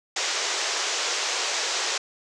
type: band-pass noise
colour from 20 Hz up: white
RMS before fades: -27 dBFS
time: 0.16-1.98 s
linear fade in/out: 5 ms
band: 360 to 7100 Hz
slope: 48 dB/octave
effects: none